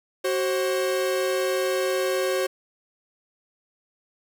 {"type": "tone pair together", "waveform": "45% pulse", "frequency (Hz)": [375.5, 534], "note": ["F#4", "C5"], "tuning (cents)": [26, 35], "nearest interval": "tritone", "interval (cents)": 609, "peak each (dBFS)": -25, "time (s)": [0.24, 2.47], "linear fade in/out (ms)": 10, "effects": []}